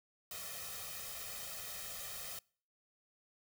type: noise with comb filter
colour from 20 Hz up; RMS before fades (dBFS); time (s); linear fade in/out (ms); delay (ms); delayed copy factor
white; -45; 0.31-2.39; 2; 1.6; +0.9
effects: noise-tail reverb RT60 0.5 s tail -26 dB re dry